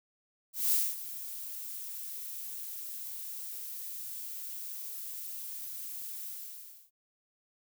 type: noise with ADSR envelope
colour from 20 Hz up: violet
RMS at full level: -26 dBFS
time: 0.53-6.91 s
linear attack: 190 ms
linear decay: 230 ms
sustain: -15 dB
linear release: 640 ms
effects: none